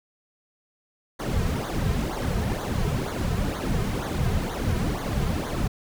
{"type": "noise with flanger", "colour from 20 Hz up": "brown", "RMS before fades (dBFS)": -26, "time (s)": [1.19, 5.68], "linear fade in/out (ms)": 10, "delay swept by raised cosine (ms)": [0.37, 3.57], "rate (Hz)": 2.1, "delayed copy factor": -0.8, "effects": []}